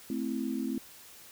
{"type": "chord", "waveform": "sine", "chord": "A minor", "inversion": "none", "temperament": "equal", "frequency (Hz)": [220, 261.6, 329.6], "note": ["A3", "C4", "E4"], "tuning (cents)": [0, 0, 0], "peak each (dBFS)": [-35, -33, -37], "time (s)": [0.1, 0.78], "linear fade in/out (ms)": 2, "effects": ["white hiss -52 dBFS RMS until 1.31 s"]}